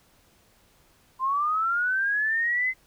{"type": "linear sweep", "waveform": "sine", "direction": "up", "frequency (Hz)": [1027, 2065], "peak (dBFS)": -22, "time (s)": [1.19, 2.74], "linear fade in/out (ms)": 50, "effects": ["pink hiss -61 dBFS RMS until 2.86 s"]}